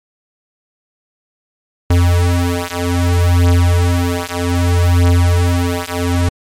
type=beating tone pair; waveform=square; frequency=87.31 / 87.94 Hz; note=F2 / F2; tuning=0 / +13 cents; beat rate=0.63 Hz; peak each=-14 dBFS; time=1.9-6.29 s; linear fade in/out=5 ms; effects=MP3 64 kbps